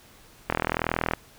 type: click train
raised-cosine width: 0.5 ms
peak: -8 dBFS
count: 27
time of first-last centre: 0.5-1.136 s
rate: 40.9 Hz
effects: pink hiss -53 dBFS RMS until 1.38 s